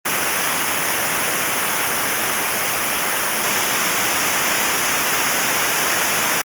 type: noise with comb filter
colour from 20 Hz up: pink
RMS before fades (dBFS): -19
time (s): 0.05-6.42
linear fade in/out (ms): 10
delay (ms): 0.24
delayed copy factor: -0.7
effects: high-pass 150 Hz 12 dB/octave + Opus 32 kbps